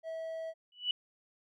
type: tone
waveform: triangle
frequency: 649 Hz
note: E5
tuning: 27 cents flat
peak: -35 dBFS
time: 0.03-0.54 s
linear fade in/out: 50 ms
type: tone with exponential growth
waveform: sine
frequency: 2957 Hz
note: F#7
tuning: 2 cents flat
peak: -25 dBFS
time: 0.72-0.91 s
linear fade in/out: 2 ms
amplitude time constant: 40 ms
effects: none